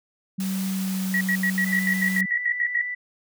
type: tone with pitch glide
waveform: sine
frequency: 191.2 to 188.89 Hz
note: G3 to F#3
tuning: -43 to +36 cents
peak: -24 dBFS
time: 0.38-2.26 s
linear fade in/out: 10 ms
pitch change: -21 cents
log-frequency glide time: 0.56-1.11 s
type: high-pass noise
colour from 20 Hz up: white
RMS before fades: -36 dBFS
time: 0.4-2.21 s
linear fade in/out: 2 ms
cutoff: 390 Hz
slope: 48 dB/octave
type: tone bursts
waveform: sine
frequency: 1918 Hz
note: A#6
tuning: 49 cents sharp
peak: -20 dBFS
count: 12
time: 1.14-2.814 s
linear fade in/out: 2 ms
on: 68 ms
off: 78 ms
type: tone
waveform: sine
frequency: 1975.5 Hz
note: B6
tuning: in tune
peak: -27 dBFS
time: 1.66-2.95 s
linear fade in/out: 10 ms
effects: none